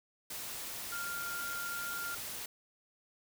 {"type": "tone in noise", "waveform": "sine", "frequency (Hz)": 1396.9, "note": "F6", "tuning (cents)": 0, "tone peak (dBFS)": -38, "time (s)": [0.92, 2.15], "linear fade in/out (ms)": 5, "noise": "white", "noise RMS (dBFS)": -42, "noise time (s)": [0.3, 2.46], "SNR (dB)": 1, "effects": []}